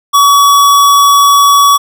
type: tone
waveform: square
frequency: 1133 Hz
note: C#6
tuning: 37 cents sharp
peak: -4 dBFS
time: 0.13-1.78 s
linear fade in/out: 20 ms
effects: none